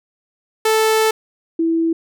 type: tone pair in turn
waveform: sawtooth / sine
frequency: 439.1 / 329 Hz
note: A4 / E4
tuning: -4 / -3 cents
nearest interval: perfect fourth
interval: 499 cents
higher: first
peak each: -9 / -14 dBFS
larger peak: first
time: 0.65-1.11 / 1.59-1.93 s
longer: first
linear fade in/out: 5 ms
effects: none